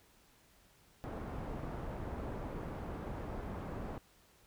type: low-pass noise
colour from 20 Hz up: pink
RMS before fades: -42 dBFS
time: 1.04-3.98 s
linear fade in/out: 0 ms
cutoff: 1000 Hz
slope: 12 dB/octave
effects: pink hiss -66 dBFS RMS until 4.46 s